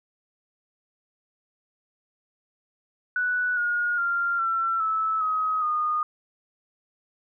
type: tone with pitch steps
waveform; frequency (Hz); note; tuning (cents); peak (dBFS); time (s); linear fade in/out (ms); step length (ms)
sine; 1480 / 1434.5 / 1390.5 / 1347.8 / 1306.4 / 1266.3 / 1227.4; F#6 / F6 / F6 / E6 / E6 / D#6 / D#6; 0 / +46 / -8 / +38 / -16 / +30 / -24; -22; 3.16-6.03; 2; 410
effects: none